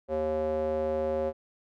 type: tone with band-pass filter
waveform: square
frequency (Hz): 77.78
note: D#2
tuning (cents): 0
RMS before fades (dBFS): -29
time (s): 0.08-1.33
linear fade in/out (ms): 50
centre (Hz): 520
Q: 4.7
effects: none